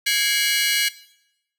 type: tone cluster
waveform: 25% pulse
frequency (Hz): 1654 / 2134 / 2291 / 2911 / 4029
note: G#6 / C7 / D7 / F#7 / B7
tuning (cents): -8 / +34 / -44 / -29 / +34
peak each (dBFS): -21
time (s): 0.06-0.89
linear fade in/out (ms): 10
effects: noise-tail reverb RT60 0.8 s tail -18 dB re dry